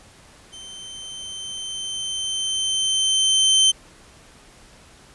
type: tone with level ramp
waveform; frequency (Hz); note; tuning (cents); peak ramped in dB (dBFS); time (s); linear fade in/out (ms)
sawtooth; 3100; G7; -20; -34 to -9; 0.52-3.72; 20
effects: pink hiss -49 dBFS RMS until 5.14 s + resampled to 24000 Hz